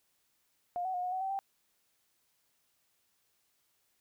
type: tone with pitch steps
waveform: sine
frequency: 708 / 751 / 719 / 727 / 750 / 770 / 783 Hz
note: F5 / F#5 / F#5 / F#5 / F#5 / G5 / G5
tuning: +23 / +26 / -50 / -31 / +23 / -31 / -2 cents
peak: -32 dBFS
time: 0.76-1.39 s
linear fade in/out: 0 ms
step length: 90 ms
effects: white hiss -75 dBFS RMS until 4 s